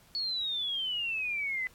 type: exponential sweep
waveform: sine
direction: down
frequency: 4435 to 2000 Hz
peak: -30 dBFS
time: 0.15-1.67 s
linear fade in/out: 0 ms
effects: pink hiss -60 dBFS RMS until 1.74 s + AAC 64 kbps

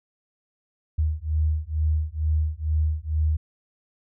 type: beating tone pair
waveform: sine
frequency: 76.5 / 78.7 Hz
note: D#2 / D#2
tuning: -29 / +20 cents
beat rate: 2.2 Hz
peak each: -24 dBFS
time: 0.98-3.37 s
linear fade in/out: 10 ms
effects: none

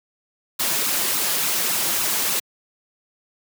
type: noise with flanger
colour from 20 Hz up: white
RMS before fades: -22 dBFS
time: 0.59-2.4 s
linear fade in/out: 10 ms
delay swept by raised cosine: 0.74 to 6.04 ms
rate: 3.5 Hz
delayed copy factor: +0.65
effects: high-pass 150 Hz 12 dB/octave

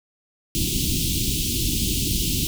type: band-stop noise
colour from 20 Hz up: pink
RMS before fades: -23 dBFS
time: 0.55-2.47 s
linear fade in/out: 0 ms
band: 350 to 2800 Hz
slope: 48 dB/octave
effects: none

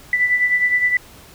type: beating tone pair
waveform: sine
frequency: 1980 / 1989.7 Hz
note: B6 / B6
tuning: +4 / +12 cents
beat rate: 9.7 Hz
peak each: -15 / -22 dBFS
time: 0.13-0.97 s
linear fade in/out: 2 ms
effects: pink hiss -44 dBFS RMS until 1.34 s

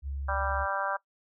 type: tone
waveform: sine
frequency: 69.3 Hz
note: C#2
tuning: in tune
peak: -32 dBFS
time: 0.02-0.67 s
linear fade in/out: 50 ms
type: harmonic tone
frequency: 196 Hz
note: G3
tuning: in tune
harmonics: 3 / 4 / 5 / 6 / 7 / 8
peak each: -35 / -35 / -35 / -35 / -35 / -35 dBFS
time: 0.28-0.97 s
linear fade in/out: 10 ms
effects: noise-tail reverb RT60 0.1 s tail -20 dB re dry

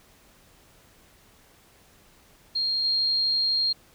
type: tone with level steps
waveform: sine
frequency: 4224 Hz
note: C8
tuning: 16 cents sharp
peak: -23 / -21 dBFS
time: 2.55-3.73 s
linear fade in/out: 10 ms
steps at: 2.84 s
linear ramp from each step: 10 ms
effects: pink hiss -57 dBFS RMS until 3.94 s

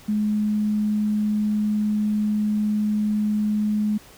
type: tone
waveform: sine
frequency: 211.1 Hz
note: G#3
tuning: 29 cents sharp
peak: -19 dBFS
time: 0.08-3.98 s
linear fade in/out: 10 ms
effects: pink hiss -48 dBFS RMS until 4.17 s

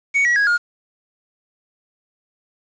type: tone with pitch steps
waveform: triangle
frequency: 2234 / 1922.5 / 1654.4 / 1423.7 Hz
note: C#7 / B6 / G#6 / F6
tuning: +13 / -47 / -7 / +33 cents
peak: -12 dBFS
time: 0.14-0.58 s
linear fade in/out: 20 ms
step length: 110 ms
effects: resampled to 16000 Hz + 7-bit

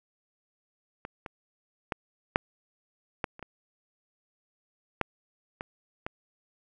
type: clicks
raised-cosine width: 0.5 ms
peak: -22 / -23 / -14 / -6 / -13 / -30 / -24 / -10 / -20 / -18 dBFS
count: 10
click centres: 1.051 / 1.262 / 1.922 / 2.359 / 3.242 / 3.394 / 3.427 / 5.013 / 5.609 / 6.065 s
effects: none

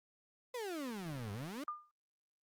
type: exponential two-way sweep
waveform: 35% pulse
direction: down then up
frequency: 516 to 96.6 to 312.8 Hz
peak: -38 dBFS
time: 0.54-1.64 s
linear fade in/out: 5 ms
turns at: 1.32 s
type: tone with exponential decay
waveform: sine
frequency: 1206 Hz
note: D6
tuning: 46 cents sharp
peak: -34 dBFS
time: 1.68-1.91 s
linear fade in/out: 1 ms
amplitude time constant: 50 ms
effects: Opus 48 kbps

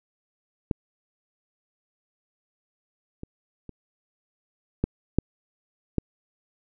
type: clicks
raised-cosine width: 3 ms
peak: -11 / -23 / -26 / -9 / -6 / -9 dBFS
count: 6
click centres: 0.712 / 3.234 / 3.693 / 4.84 / 5.186 / 5.983 s
effects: none

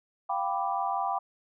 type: chord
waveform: sine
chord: G dominant seventh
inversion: third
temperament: equal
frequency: 698.5 / 784 / 987.8 / 1174.7 Hz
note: F5 / G5 / B5 / D6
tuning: 0 / 0 / 0 / 0 cents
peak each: -34 / -30 / -33 / -34 dBFS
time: 0.29-1.19 s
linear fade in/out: 10 ms
effects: none

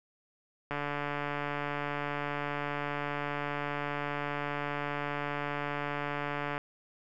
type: click train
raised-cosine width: 0.5 ms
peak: -19 dBFS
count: 852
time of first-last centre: 0.71-6.579 s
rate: 145 Hz
effects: none

